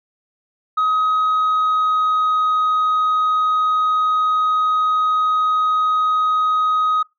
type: tone with pitch glide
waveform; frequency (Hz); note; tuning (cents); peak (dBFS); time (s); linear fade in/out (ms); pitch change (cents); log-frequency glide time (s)
sine; 1264 to 1256.7; D#6 to D#6; +27 to +17; -12; 0.77-7.03; 10; -10; 1.23-2.54
effects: noise-tail reverb RT60 0.2 s tail -24 dB re dry + tanh soft clip ceiling -13 dBFS